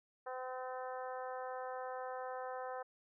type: harmonic tone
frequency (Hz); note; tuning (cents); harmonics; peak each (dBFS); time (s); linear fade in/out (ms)
255.9; C4; -38; 2 / 3 / 4 / 5 / 6 / 7; -44 / -45 / -49 / -51 / -54 / -57; 0.26-2.83; 10
effects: none